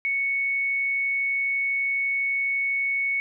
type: tone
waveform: sine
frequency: 2217 Hz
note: C#7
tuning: in tune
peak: -22 dBFS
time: 0.05-3.2 s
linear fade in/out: 0 ms
effects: none